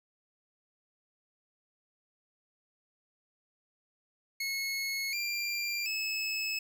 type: tone with pitch steps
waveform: 25% pulse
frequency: 2182 / 2379 / 2595 Hz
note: C#7 / D7 / E7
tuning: -28 / +22 / -28 cents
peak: -28 dBFS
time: 4.4-6.59 s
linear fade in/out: 5 ms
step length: 730 ms
effects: none